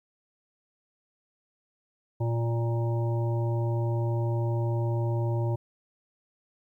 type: harmonic tone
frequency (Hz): 116.54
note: A#2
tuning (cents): 0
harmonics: 1 / 3 / 5 / 7 / 8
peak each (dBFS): -25 / -34 / -37 / -43 / -41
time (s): 2.2-5.56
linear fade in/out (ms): 10
effects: 11-bit